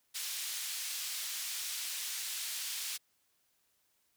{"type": "band-pass noise", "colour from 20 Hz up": "pink", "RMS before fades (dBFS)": -39, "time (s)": [0.14, 2.98], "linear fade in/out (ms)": 20, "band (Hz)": [3200, 16000], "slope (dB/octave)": 12, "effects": ["white hiss -75 dBFS RMS until 4.16 s"]}